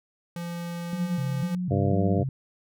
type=tone; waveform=square; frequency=171.7 Hz; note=F3; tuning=29 cents flat; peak=-32 dBFS; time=0.36-1.55 s; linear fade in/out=2 ms
type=tone with vibrato; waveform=sine; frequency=155.56 Hz; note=D#3; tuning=in tune; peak=-26 dBFS; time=0.93-2.29 s; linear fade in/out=2 ms; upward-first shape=square; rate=2 Hz; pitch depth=260 cents each way
type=harmonic tone; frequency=98.4 Hz; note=G2; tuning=7 cents sharp; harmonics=1 / 2 / 3 / 4 / 5 / 6 / 7; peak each=-25 / -28 / -30 / -31 / -32 / -33 / -33 dBFS; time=1.7-2.24 s; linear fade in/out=20 ms
effects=none